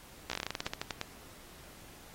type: slowing click train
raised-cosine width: 0.2 ms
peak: -16 dBFS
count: 16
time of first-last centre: 0.3-1.014 s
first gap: 15 ms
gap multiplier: 1.15
effects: pink hiss -54 dBFS RMS until 2.14 s + AAC 48 kbps